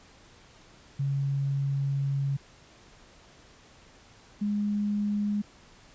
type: tone pair in turn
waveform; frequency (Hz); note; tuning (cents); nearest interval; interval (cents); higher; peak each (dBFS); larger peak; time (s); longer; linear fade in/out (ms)
sine; 138.59 / 206.5; C#3 / G#3; 0 / -10; perfect fifth; 690; second; -25; neither; 0.99-2.37 / 4.41-5.42; first; 10
effects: pink hiss -55 dBFS RMS until 5.94 s + resampled to 16000 Hz